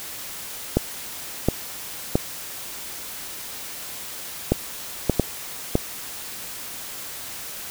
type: clicks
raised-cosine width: 2 ms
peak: -3 dBFS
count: 7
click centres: 0.77 / 1.486 / 2.155 / 4.52 / 5.097 / 5.197 / 5.754 s
effects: white hiss -35 dBFS RMS until 7.7 s